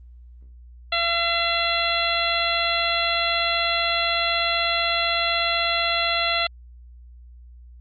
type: harmonic tone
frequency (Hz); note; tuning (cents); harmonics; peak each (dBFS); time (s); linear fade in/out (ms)
679; F5; -49; 1 / 2 / 3 / 4 / 5 / 6; -27 / -27 / -27 / -27 / -27 / -27; 0.92-6.47; 5
effects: added 60 Hz sine -42 dBFS peak until 7.8 s + Opus 24 kbps